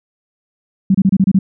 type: tone bursts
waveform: sine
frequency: 192.1 Hz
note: G3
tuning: 35 cents flat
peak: -7 dBFS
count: 7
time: 0.9-1.39 s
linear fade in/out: 5 ms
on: 46 ms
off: 28 ms
effects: none